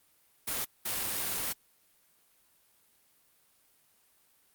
white noise bursts at uneven times, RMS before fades -33 dBFS, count 2, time 0.47-0.65 / 0.85-1.53 s, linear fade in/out 10 ms, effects white hiss -67 dBFS RMS until 4.54 s + Opus 32 kbps

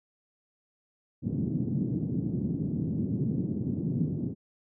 pink band-pass noise, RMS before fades -30 dBFS, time 1.22-4.35 s, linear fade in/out 50 ms, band 120 to 280 Hz, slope 24 dB/octave, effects none

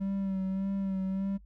triangle tone with vibrato, 193 Hz, G3, 27 cents flat, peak -27 dBFS, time 0-1.38 s, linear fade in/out 20 ms, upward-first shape sine, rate 1.7 Hz, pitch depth 31 cents each way, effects noise-tail reverb RT60 0.1 s tail -22 dB re dry + added 50 Hz sine -51 dBFS peak until 1.45 s

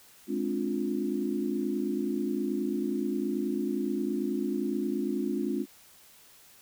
sine chord, D half-diminished seventh, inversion second, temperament just, 211.4 / 264.3 / 293.7 / 352.4 Hz, Ab3 / C4 / D4 / F4, +31 / +18 / 0 / +16 cents, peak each -33 dBFS, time 0.27-5.66 s, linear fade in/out 50 ms, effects white hiss -56 dBFS RMS until 6.61 s

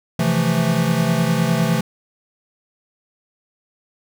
square chord, F major seventh, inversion second, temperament equal with one note detuned, 131.57 / 164.81 / 174.61 / 220 Hz, C3 / E3 / F3 / A3, +10 / 0 / 0 / 0 cents, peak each -24 / -20 / -23 / -23 dBFS, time 0.19-1.81 s, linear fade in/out 5 ms, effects none

